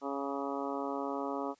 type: harmonic tone with a mistuned harmonic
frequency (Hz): 139.1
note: C#3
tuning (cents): +6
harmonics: 2 / 3 / 4 / 5 / 6 / 7 / 8 / 9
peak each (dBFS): -38 / -40 / -41 / -42 / -43 / -43 / -44 / -45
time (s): 0.01-1.55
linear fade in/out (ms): 50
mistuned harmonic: 8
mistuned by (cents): +34
effects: white hiss -68 dBFS RMS until 1.59 s + resampled to 16000 Hz